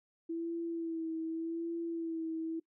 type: tone with vibrato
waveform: sine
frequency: 329.6 Hz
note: E4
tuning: in tune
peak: -34 dBFS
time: 0.29-2.6 s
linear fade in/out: 10 ms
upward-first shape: sine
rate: 0.85 Hz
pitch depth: 35 cents each way
effects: noise-tail reverb RT60 0.1 s tail -21 dB re dry